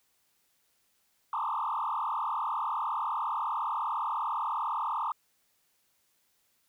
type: tone with frequency modulation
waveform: sine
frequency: 1051 Hz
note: C6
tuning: 7 cents sharp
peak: -28 dBFS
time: 1.33-5.12 s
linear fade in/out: 2 ms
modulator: 39.9 Hz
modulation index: 4.9
effects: tanh soft clip ceiling -24 dBFS + white hiss -72 dBFS RMS until 6.68 s